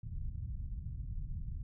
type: low-pass noise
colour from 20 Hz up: pink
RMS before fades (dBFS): -40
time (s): 0.03-1.63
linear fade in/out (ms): 5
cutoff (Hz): 130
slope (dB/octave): 24
effects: none